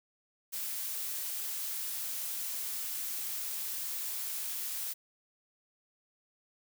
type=noise; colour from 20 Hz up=blue; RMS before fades=-37 dBFS; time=0.52-4.94 s; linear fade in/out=20 ms; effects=none